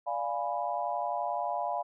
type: chord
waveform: sine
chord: D diminished seventh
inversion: none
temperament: equal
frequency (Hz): 587.3 / 698.5 / 830.6 / 987.8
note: D5 / F5 / Ab5 / Cb6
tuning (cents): 0 / 0 / 0 / 0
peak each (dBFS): -37 / -33 / -35 / -36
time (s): 0.06-1.83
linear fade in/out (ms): 20
effects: none